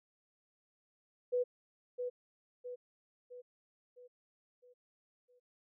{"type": "tone with echo", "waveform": "sine", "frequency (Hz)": 493.9, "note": "B4", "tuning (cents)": 0, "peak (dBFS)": -29, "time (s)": [1.32, 1.44], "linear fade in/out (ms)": 20, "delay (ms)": 660, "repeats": 6, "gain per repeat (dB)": -6, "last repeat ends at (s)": 5.4, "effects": []}